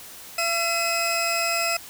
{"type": "tone pair together", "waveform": "20% pulse", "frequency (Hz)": [676, 2552], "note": ["E5", "D#7"], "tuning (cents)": [43, 43], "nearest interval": "octave + major seventh", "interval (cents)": 2300, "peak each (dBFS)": -20, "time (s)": [0.38, 1.77], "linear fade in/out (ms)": 5, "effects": ["white hiss -42 dBFS RMS until 1.89 s"]}